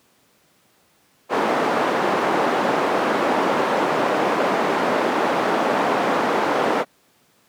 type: band-pass noise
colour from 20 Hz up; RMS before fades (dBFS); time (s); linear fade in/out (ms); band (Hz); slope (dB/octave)
white; -20; 1.29-6.85; 50; 240 to 900; 12
effects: pink hiss -59 dBFS RMS until 7.48 s + high-pass 150 Hz 12 dB/octave